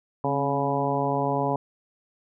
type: harmonic tone with a mistuned harmonic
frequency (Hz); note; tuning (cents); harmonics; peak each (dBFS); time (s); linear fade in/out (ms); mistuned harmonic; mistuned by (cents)
140.7; C#3; +26; 1 / 2 / 3 / 4 / 5 / 6 / 7; -30 / -30 / -30 / -30 / -30 / -30 / -30; 0.24-1.56; 2; 2; -49
effects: none